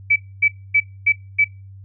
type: tone bursts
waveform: sine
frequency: 2300 Hz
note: D7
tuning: 37 cents flat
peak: -11 dBFS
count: 5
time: 0.1-1.445 s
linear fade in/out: 10 ms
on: 61 ms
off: 260 ms
effects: noise-tail reverb RT60 0.3 s tail -23 dB re dry + added 97 Hz sine -37 dBFS peak until 1.84 s